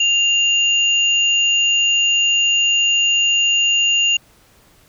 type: tone pair together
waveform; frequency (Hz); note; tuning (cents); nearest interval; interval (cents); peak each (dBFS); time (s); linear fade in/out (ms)
sine; 2794 / 6789; F7 / G#8; 0 / +37; octave + minor third; 1537; -13 / -23; 0-4.17; 5
effects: pink hiss -52 dBFS RMS until 4.88 s